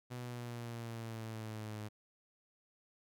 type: exponential sweep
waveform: sawtooth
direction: down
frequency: 123.9 to 105.8 Hz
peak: -38 dBFS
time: 0.1-1.89 s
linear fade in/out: 20 ms
effects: none